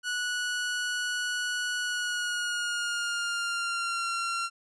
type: tone with pitch glide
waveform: sawtooth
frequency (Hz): 1470 to 1371.6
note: F#6 to F6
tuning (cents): -12 to -32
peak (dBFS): -25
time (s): 0.03-4.5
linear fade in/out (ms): 50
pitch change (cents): -120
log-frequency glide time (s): 1.8-4.08
effects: resampled to 22050 Hz